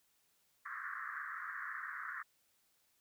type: band-pass noise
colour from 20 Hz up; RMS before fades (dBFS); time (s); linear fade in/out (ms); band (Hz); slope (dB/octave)
white; -44; 0.65-2.23; 10; 1100 to 1900; 96
effects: white hiss -75 dBFS RMS until 3 s